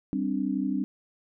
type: chord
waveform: sine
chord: G suspended fourth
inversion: none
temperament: equal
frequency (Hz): 196 / 261.6 / 293.7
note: G3 / C4 / D4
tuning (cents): 0 / 0 / 0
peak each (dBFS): -30 / -29 / -30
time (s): 0.13-0.84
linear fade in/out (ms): 0
effects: none